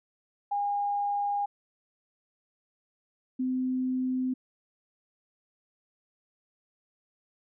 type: tone pair in turn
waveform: sine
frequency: 813 / 256.5 Hz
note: G#5 / C4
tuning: -37 / -34 cents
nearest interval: octave + minor sixth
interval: 1997 cents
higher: first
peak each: -26 dBFS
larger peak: neither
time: 0.51-1.46 / 3.39-4.34 s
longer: neither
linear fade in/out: 10 ms
effects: none